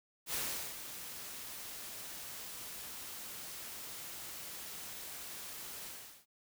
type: noise with ADSR envelope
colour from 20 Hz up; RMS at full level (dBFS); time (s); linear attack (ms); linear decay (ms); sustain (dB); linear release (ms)
white; -36; 0.26-6.26; 77; 410; -10; 390
effects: none